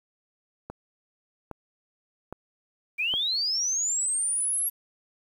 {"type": "click train", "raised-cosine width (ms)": 1, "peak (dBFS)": -22, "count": 4, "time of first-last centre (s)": [0.7, 3.139], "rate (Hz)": 1.23}
{"type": "linear sweep", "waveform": "sine", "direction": "up", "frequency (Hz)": [2307, 11430], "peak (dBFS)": -24, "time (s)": [2.98, 4.7], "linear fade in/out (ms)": 20}
{"effects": ["9-bit"]}